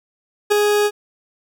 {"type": "tone with ADSR envelope", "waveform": "40% pulse", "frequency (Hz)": 415.3, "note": "G#4", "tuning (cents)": 0, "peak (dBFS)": -9, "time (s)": [0.5, 0.91], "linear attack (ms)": 20, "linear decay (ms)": 6, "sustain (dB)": -4, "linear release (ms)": 51, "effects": []}